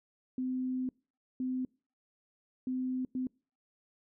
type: tone bursts at uneven times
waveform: sine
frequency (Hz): 256.3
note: C4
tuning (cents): -36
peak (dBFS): -31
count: 4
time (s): 0.38-0.89 / 1.4-1.65 / 2.67-3.05 / 3.15-3.27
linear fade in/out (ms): 2
effects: noise-tail reverb RT60 0.4 s tail -26 dB re dry